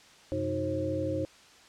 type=tone cluster; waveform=sine; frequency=93.2 / 130.4 / 311 / 364.3 / 536 Hz; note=F#2 / C3 / D#4 / F#4 / C5; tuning=+13 / -5 / -1 / -27 / +42 cents; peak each=-36 / -39 / -33 / -39 / -32 dBFS; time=0.32-1.25 s; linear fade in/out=0 ms; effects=white hiss -55 dBFS RMS until 1.68 s + low-pass 6000 Hz 12 dB/octave